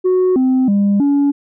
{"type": "tone with pitch steps", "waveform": "sine", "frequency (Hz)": [368.6, 258.8, 201.3, 283.6], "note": ["F#4", "C4", "G3", "C#4"], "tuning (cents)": [-7, -19, 46, 40], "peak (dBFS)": -8, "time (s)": [0.04, 1.32], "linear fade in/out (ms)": 20, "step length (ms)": 320, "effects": ["tanh soft clip ceiling -9 dBFS"]}